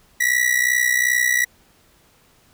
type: ring-modulated tone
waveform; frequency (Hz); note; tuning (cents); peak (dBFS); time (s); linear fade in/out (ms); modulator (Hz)
45% pulse; 1939; B6; -32; -13; 0.2-1.45; 10; 31.3
effects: pink hiss -56 dBFS RMS until 2.53 s